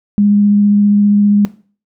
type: tone with vibrato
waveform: sine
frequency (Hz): 204.9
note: G#3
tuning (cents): -23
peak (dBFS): -7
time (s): 0.18-1.45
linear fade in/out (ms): 0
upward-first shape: sine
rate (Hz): 15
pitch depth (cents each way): 9
effects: noise-tail reverb RT60 0.4 s tail -17 dB re dry